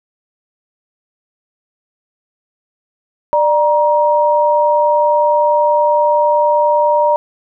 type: tone pair together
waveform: sine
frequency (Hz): 595 / 944.5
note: D5 / A#5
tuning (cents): +22 / +22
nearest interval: minor sixth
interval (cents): 800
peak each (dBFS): -12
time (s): 3.33-7.16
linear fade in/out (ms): 0
effects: none